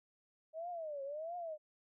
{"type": "tone with vibrato", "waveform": "sine", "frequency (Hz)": 622.3, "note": "D#5", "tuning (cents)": 0, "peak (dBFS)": -40, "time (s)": [0.53, 1.58], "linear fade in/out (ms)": 50, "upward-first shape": "triangle", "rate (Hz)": 1.5, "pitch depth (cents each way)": 250, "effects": []}